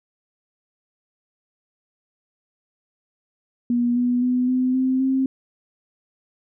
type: tone with pitch steps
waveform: sine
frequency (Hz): 240.7 / 245.3 / 250.1 / 254.9 / 259.8 / 264.8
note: B3 / B3 / B3 / C4 / C4 / C4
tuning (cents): -44 / -12 / +22 / -45 / -12 / +21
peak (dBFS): -17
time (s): 3.7-5.26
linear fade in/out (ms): 2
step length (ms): 260
effects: none